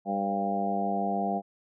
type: harmonic tone with a mistuned harmonic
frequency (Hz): 99.4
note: G2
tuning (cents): +25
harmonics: 2 / 3 / 4 / 5 / 6 / 7 / 8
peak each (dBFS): -31 / -39 / -38 / -38 / -40 / -30 / -33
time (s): 0.05-1.42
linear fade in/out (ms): 50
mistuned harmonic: 6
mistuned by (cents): -37
effects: none